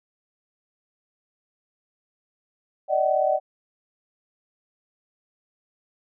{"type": "tone cluster", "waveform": "sine", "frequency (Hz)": [589, 627, 757], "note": ["D5", "D#5", "F#5"], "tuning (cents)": [5, 13, 39], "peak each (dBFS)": -23, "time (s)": [2.88, 3.4], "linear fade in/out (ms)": 50, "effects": []}